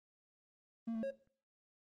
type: tone with pitch steps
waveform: triangle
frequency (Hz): 228.8 / 223.5 / 545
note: A#3 / A3 / C#5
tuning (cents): -32 / +27 / -29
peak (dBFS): -34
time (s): 0.87-1.11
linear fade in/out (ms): 10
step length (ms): 80
effects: noise-tail reverb RT60 0.5 s tail -20 dB re dry + Opus 24 kbps